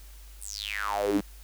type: tone with high-pass filter sweep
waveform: sawtooth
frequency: 102.6 Hz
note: G#2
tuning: 21 cents flat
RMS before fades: -30 dBFS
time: 0.41-1.21 s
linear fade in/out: 10 ms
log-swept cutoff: 10000 to 230 Hz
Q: 8.9
effects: added 50 Hz sine -45 dBFS peak until 1.43 s + white hiss -55 dBFS RMS until 1.43 s